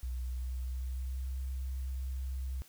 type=tone with pitch glide; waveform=sine; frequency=62.3 to 65.28 Hz; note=B1 to C2; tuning=+16 to -3 cents; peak=-34 dBFS; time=0.03-2.62 s; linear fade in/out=0 ms; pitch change=+81 cents; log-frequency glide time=0.34-1.35 s; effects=white hiss -60 dBFS RMS until 2.68 s